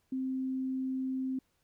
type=tone; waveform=sine; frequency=261.6 Hz; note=C4; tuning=in tune; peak=-31 dBFS; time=0.12-1.39 s; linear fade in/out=5 ms; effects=pink hiss -75 dBFS RMS until 1.63 s